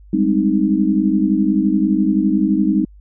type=chord; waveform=sine; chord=Ab major seventh; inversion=third; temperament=equal; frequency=196 / 207.7 / 261.6 / 311.1 Hz; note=G3 / Ab3 / C4 / Eb4; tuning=0 / 0 / 0 / 0 cents; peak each=-18 / -19 / -20 / -17 dBFS; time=0.13-2.85 s; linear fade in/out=5 ms; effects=added 50 Hz sine -40 dBFS peak until 3 s